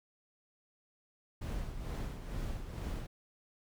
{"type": "noise with tremolo", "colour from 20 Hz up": "brown", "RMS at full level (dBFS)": -37, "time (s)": [1.41, 3.07], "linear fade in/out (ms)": 10, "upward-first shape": "sine", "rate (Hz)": 2.2, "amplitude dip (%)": 55, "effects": []}